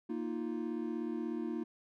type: chord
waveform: triangle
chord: Bb suspended fourth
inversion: none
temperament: equal with one note detuned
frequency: 233.1 / 312.6 / 349.2 Hz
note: Bb3 / Eb4 / F4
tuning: 0 / +8 / 0 cents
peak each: -37 / -37 / -38 dBFS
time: 0.09-1.64 s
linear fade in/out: 10 ms
effects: none